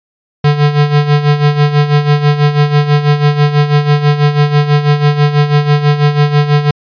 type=tone with tremolo; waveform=square; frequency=146.83 Hz; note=D3; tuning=in tune; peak=-5 dBFS; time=0.44-6.71 s; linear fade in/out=5 ms; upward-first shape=sine; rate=6.1 Hz; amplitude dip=70%; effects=resampled to 11025 Hz